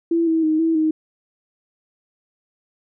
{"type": "tone with pitch steps", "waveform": "sine", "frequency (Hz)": [334.4, 323.8, 312.5, 326.3, 313.5], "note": ["E4", "E4", "D#4", "E4", "D#4"], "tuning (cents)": [25, -31, 8, -18, 13], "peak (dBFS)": -15, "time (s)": [0.11, 0.91], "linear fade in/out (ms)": 5, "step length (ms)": 160, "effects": []}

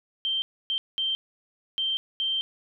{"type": "tone bursts at uneven times", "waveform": "sine", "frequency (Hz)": 3138, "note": "G7", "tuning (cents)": 1, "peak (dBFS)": -24, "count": 5, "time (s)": [[0.25, 0.42], [0.7, 0.78], [0.98, 1.15], [1.78, 1.97], [2.2, 2.41]], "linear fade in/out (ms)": 0, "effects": []}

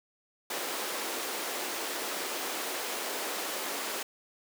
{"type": "high-pass noise", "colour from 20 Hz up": "pink", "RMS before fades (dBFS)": -35, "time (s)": [0.5, 4.03], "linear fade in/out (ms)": 5, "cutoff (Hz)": 320, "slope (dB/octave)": 24, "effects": []}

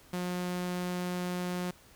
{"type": "tone", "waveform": "sawtooth", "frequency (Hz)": 179.2, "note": "F3", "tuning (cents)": 45, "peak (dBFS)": -28, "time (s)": [0.13, 1.71], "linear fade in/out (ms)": 5, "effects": ["pink hiss -58 dBFS RMS until 1.95 s"]}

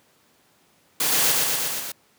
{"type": "noise with echo", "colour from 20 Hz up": "white", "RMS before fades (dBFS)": -22, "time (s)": [1, 1.32], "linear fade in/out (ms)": 5, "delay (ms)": 120, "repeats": 5, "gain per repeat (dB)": -2, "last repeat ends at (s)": 1.92, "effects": ["pink hiss -60 dBFS RMS until 2.18 s", "high-pass 150 Hz 12 dB/octave"]}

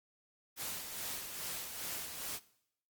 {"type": "noise with tremolo", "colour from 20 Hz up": "white", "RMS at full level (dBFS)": -40, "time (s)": [0.56, 2.4], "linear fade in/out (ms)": 50, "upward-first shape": "sine", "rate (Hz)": 2.4, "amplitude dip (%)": 45, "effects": ["noise-tail reverb RT60 0.7 s tail -19 dB re dry", "Opus 48 kbps"]}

